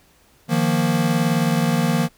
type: chord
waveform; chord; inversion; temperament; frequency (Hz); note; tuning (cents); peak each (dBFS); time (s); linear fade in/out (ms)
square; Eb suspended second; none; equal; 155.56 / 174.61 / 233.1; Eb3 / F3 / Bb3; 0 / 0 / 0; -22; 0.48-2.09; 50
effects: pink hiss -56 dBFS RMS until 2.17 s